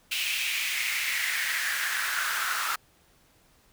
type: noise with high-pass filter sweep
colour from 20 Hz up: pink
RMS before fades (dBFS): -29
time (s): 0.11-2.76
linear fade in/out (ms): 10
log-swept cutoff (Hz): 2700 to 1300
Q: 4.2
effects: pink hiss -62 dBFS RMS until 3.72 s